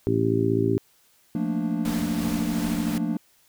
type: harmonic tone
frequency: 55.8 Hz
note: A1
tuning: 25 cents sharp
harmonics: 2 / 3 / 4 / 5 / 6 / 7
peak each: -26 / -30 / -31 / -26 / -27 / -24 dBFS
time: 0.07-0.78 s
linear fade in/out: 0 ms
type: chord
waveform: triangle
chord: Bb major seventh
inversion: second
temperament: equal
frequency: 174.61 / 220 / 233.1 / 293.7 Hz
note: F3 / A3 / Bb3 / D4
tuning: 0 / 0 / 0 / 0 cents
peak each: -27 dBFS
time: 1.35-3.17 s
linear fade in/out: 2 ms
type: noise with tremolo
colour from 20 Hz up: pink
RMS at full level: -34 dBFS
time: 1.85-2.98 s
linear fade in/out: 2 ms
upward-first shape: sine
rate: 2.8 Hz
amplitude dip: 25%
effects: white hiss -61 dBFS RMS until 3.48 s